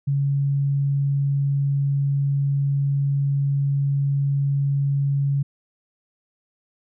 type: tone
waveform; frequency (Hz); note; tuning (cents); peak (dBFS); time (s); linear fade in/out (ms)
sine; 139.9; C#3; +16; -18; 0.07-5.43; 10
effects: none